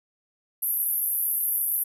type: band-pass noise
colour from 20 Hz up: white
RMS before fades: -26 dBFS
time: 0.62-1.84 s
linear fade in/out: 10 ms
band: 11000 to 13000 Hz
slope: 96 dB/octave
effects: none